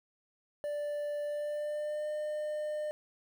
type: tone with pitch glide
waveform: triangle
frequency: 587.3 to 604.5 Hz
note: D5 to D5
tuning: 0 to +50 cents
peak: -31 dBFS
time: 0.64-2.91 s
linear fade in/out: 0 ms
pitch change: +50 cents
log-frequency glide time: 1.23-2.09 s
effects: 10-bit